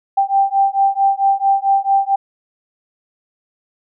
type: beating tone pair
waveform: sine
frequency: 784 / 788.5 Hz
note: G5 / G5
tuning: 0 / +10 cents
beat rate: 4.5 Hz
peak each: -15 dBFS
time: 0.17-2.16 s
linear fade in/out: 10 ms
effects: none